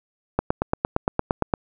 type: click train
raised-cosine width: 1 ms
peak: -5 dBFS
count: 11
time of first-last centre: 0.39-1.538 s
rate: 8.71 Hz
effects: none